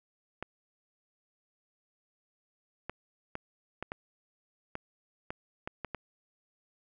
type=clicks; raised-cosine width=0.5 ms; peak=-21 dBFS; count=10; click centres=0.426 / 2.896 / 3.354 / 3.826 / 3.919 / 4.754 / 5.305 / 5.675 / 5.847 / 5.947 s; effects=none